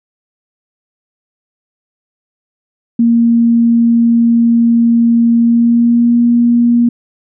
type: tone with pitch glide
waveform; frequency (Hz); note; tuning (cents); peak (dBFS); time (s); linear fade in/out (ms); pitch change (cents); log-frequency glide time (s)
sine; 233.1 to 237.6; A#3 to A#3; 0 to +33; -6; 2.99-6.89; 5; +33; 5.38-6.19
effects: none